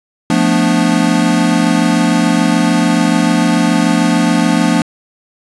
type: chord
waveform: square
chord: B half-diminished seventh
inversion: second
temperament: equal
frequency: 174.61 / 220 / 246.9 / 293.7 Hz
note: F3 / A3 / B3 / D4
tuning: 0 / 0 / 0 / 0 cents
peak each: -16 dBFS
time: 0.3-4.82 s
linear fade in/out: 2 ms
effects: resampled to 24000 Hz + 7-bit